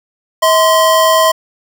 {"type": "tone pair together", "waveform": "square", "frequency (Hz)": [641, 1038.5], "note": ["E5", "C6"], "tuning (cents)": [-49, -13], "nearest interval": "minor sixth", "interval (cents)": 836, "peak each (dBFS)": -11, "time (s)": [0.42, 1.32], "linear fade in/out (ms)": 10, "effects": []}